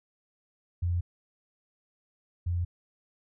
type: tone pair in turn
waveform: sine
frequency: 87.31 / 87.31 Hz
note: F2 / F2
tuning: 0 / 0 cents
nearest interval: unison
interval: 0 cents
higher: neither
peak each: -25 / -26 dBFS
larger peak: first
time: 0.82-1.01 / 2.46-2.65 s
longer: neither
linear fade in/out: 10 ms
effects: none